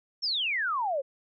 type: exponential sweep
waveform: sine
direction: down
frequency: 5560 to 516 Hz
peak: -26 dBFS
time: 0.22-1.02 s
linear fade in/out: 20 ms
effects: none